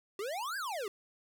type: exponential two-way sweep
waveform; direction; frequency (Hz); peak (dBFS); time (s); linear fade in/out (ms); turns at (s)
square; up then down; 376.4 to 1682 to 376.4; -36; 0.19-0.88; 2; 0.57
effects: none